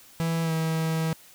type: tone with pitch glide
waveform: 45% pulse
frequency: 164.81 to 161.14 Hz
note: E3 to E3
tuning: 0 to -39 cents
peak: -24 dBFS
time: 0.2-1.13 s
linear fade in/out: 0 ms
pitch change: -39 cents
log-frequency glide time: 0.43-0.52 s
effects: white hiss -52 dBFS RMS until 1.34 s